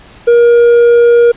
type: tone with hard clipping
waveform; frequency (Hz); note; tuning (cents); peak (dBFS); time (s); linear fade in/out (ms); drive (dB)
sine; 473.7; A#4; +28; -4; 0.27-1.32; 10; 3
effects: pink hiss -38 dBFS RMS until 1.36 s + resampled to 8000 Hz